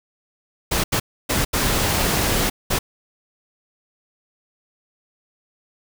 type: noise bursts at uneven times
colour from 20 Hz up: pink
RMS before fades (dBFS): -20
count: 5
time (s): 0.71-0.84 / 0.92-1 / 1.29-1.45 / 1.53-2.5 / 2.7-2.79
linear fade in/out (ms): 10
effects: none